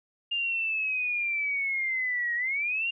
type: linear two-way sweep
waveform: sine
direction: down then up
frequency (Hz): 2817 to 1879 to 2817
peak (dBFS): -26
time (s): 0.31-2.91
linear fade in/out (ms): 10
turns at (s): 2.35
effects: none